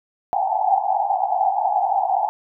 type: band-pass noise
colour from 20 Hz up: white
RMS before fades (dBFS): -20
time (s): 0.33-2.29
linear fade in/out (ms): 0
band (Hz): 720 to 840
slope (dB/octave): 96
effects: none